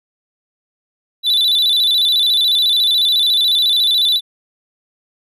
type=tone with vibrato; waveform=triangle; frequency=3725 Hz; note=A#7; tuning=2 cents flat; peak=-10 dBFS; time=1.23-4.21 s; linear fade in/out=50 ms; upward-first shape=square; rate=14 Hz; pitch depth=95 cents each way; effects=none